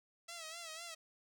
5% pulse tone with vibrato, 659.3 Hz, E5, in tune, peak -34 dBFS, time 0.28-0.95 s, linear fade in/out 10 ms, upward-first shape sine, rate 4 Hz, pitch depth 82 cents each way, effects none

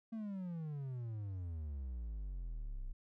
triangle exponential sweep, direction down, 229.1 to 30.03 Hz, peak -38 dBFS, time 0.12-2.93 s, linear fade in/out 10 ms, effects none

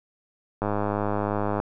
click train, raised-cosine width 1 ms, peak -12 dBFS, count 102, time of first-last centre 0.62-1.601 s, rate 103 Hz, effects none

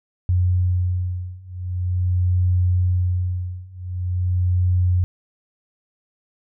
sine beating tone pair, 90 / 90.44 Hz, F#2 / F#2, -47 / -39 cents, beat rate 0.44 Hz, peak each -21 / -20 dBFS, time 0.29-5.04 s, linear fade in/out 0 ms, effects none

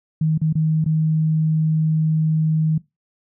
sine tone with dropouts, 157.4 Hz, D#3, 20 cents sharp, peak -15 dBFS, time 0.21-2.78 s, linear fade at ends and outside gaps 5 ms, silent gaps 0.378-0.415 / 0.528-0.553 / 0.843-0.86 s, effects noise-tail reverb RT60 0.2 s tail -20 dB re dry

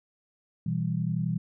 sine chord, E minor, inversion second, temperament equal, 123.47 / 164.81 / 196 Hz, B2 / E3 / G3, 0 / 0 / 0 cents, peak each -31 / -28 / -33 dBFS, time 0.66-1.38 s, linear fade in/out 5 ms, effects none

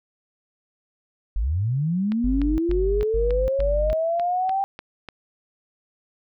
sine linear sweep, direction up, 42.52 to 792 Hz, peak -20 dBFS, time 1.36-4.64 s, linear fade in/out 0 ms
click train, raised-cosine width 0.3 ms, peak -20 dBFS, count 11, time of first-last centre 2.12-5.087 s, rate 3.37 Hz
triangle tone bursts, 49.35 Hz, G1, 12 cents sharp, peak -20 dBFS, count 4, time 2.24-3.93 s, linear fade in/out 0 ms, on 340 ms, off 110 ms
effects none

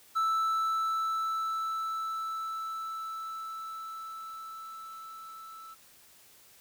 triangle tone with level ramp, 1318.5 Hz, E6, in tune, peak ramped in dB -23 to -43 dBFS, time 0.15-5.75 s, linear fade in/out 20 ms, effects white hiss -58 dBFS RMS until 6.6 s

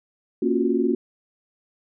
sine chord, Gb major seventh, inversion first, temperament equal with one note detuned, 233.1 / 275.6 / 349.2 / 370 Hz, Bb3 / Db4 / F4 / Gb4, 0 / -10 / 0 / 0 cents, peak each -24 dBFS, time 0.42-0.95 s, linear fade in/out 5 ms, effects none

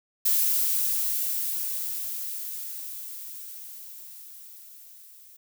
violet noise with level ramp, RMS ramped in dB -22 to -51 dBFS, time 0.25-5.37 s, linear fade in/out 10 ms, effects none

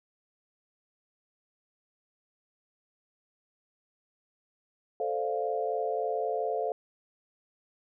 sine chord, D minor seventh, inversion second, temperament equal, 440 / 523.3 / 587.3 / 698.5 Hz, A4 / C5 / D5 / F5, 0 / 0 / 0 / 0 cents, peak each -32 / -34 / -38 / -32 dBFS, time 5-6.72 s, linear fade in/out 2 ms, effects none

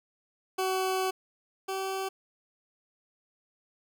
20% pulse tone pair in turn, 376.6 / 383.8 Hz, F#4 / G4, +31 / -37 cents, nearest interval unison, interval 32 cents, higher second, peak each -22 / -26 dBFS, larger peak first, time 0.58-1.11 / 1.68-2.09 s, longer first, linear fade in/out 10 ms, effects none

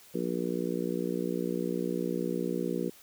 harmonic tone, 59.9 Hz, A#1, 48 cents sharp, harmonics 3 / 4 / 5 / 6 / 7 / 8, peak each -35 / -36 / -36 / -35 / -37 / -37 dBFS, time 0.14-2.9 s, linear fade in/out 10 ms, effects white hiss -55 dBFS RMS until 3.02 s

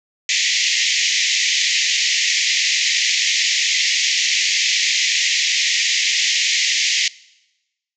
pink band-pass noise, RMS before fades -18 dBFS, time 0.29-7.08 s, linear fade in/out 2 ms, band 1900 to 7100 Hz, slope 96 dB/octave, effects noise-tail reverb RT60 1.0 s tail -22 dB re dry

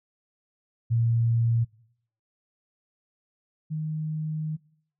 sine tone pair in turn, 116.1 / 155.42 Hz, A#2 / D#3, -7 / -2 cents, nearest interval perfect fourth, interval 505 cents, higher second, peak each -20 / -27 dBFS, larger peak first, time 0.9-1.65 / 3.7-4.57 s, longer second, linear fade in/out 20 ms, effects noise-tail reverb RT60 0.7 s tail -23 dB re dry

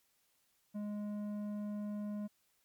square tone with low-pass filter, 207.7 Hz, G#3, in tune, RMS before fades -40 dBFS, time 0.74-2.28 s, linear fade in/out 20 ms, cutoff 660 Hz, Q 0.59, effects white hiss -75 dBFS RMS until 2.64 s + MP3 96 kbps

